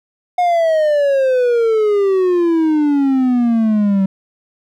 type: exponential sweep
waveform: triangle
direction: down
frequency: 723 to 190.4 Hz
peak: -9 dBFS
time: 0.38-4.06 s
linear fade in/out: 5 ms
effects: none